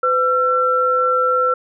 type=tone pair together; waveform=sine; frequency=505.3 / 1349 Hz; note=B4 / E6; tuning=+40 / +40 cents; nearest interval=octave + perfect fourth; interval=1700 cents; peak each=-18 / -15 dBFS; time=0.03-1.54 s; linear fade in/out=5 ms; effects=none